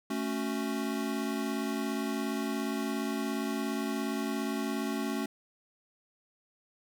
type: chord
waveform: square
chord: F# minor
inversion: first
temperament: equal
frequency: 220 / 277.2 / 370 Hz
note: A3 / C#4 / F#4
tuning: 0 / 0 / 0 cents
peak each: -35 / -35 / -39 dBFS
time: 0.1-5.26 s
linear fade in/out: 5 ms
effects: none